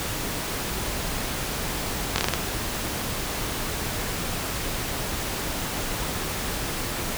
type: slowing click train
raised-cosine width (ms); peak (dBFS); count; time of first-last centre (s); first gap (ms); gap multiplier
0.2; -4; 6; 2.16-2.337; 22; 1.24
effects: pink hiss -29 dBFS RMS until 7.17 s